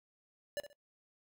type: tone with echo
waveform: square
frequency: 580 Hz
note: D5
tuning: 22 cents flat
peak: -35 dBFS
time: 0.57-0.6 s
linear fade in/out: 0 ms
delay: 65 ms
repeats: 2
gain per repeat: -12 dB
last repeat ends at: 0.73 s
effects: noise-tail reverb RT60 0.1 s tail -19 dB re dry